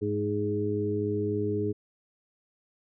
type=harmonic tone with a mistuned harmonic; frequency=103.83 Hz; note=G#2; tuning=in tune; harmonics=1 / 2 / 3 / 4; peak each=-32 / -35 / -32 / -29 dBFS; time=0.01-1.73 s; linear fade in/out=20 ms; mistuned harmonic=2; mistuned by=+24 cents; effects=none